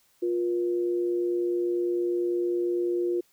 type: tone pair together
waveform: sine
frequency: 352.4 / 481.4 Hz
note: F4 / B4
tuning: +16 / -44 cents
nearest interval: perfect fourth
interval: 540 cents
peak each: -24 / -34 dBFS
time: 0.22-3.21 s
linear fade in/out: 10 ms
effects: white hiss -65 dBFS RMS until 3.32 s